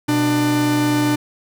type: tone pair together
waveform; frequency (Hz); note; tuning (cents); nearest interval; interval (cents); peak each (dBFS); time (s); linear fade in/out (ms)
45% pulse; 124.45 / 297.1; B2 / D4; +14 / +20; octave + minor third; 1506; -22 / -16; 0.08-1.16; 10
effects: none